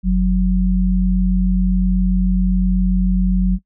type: tone pair together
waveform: sine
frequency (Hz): 46.25 / 185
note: F#1 / F#3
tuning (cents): 0 / 0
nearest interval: 2 octaves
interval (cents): 2400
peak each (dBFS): -15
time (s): 0.03-3.59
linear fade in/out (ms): 50
effects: noise-tail reverb RT60 0.1 s tail -21 dB re dry